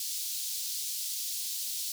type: high-pass noise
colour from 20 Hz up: pink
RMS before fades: -35 dBFS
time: 0-1.92 s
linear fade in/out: 2 ms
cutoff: 4000 Hz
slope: 24 dB/octave
effects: none